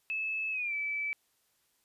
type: tone with pitch glide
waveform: sine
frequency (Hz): 2606 to 2308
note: E7 to D7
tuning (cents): -20 to -31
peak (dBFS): -31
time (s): 0.1-1.13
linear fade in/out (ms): 0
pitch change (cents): -211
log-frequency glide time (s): 0.51-0.74
effects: white hiss -73 dBFS RMS until 1.84 s + resampled to 32000 Hz